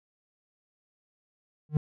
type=tone with exponential growth; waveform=triangle; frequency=151 Hz; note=D3; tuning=48 cents sharp; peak=-14 dBFS; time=1.69-1.77 s; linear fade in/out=2 ms; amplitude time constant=16 ms; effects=none